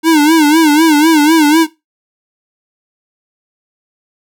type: tone with vibrato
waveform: square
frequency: 309.7 Hz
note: D#4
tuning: 8 cents flat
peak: -6 dBFS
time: 0.03-1.67 s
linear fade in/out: 50 ms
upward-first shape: sine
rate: 4 Hz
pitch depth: 110 cents each way
effects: noise-tail reverb RT60 0.2 s tail -17 dB re dry